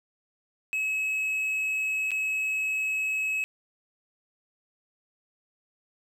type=tone with dropouts; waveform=triangle; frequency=2571 Hz; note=E7; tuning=44 cents flat; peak=-24 dBFS; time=0.73-3.44 s; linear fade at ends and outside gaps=0 ms; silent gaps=2.107-2.116 s; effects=none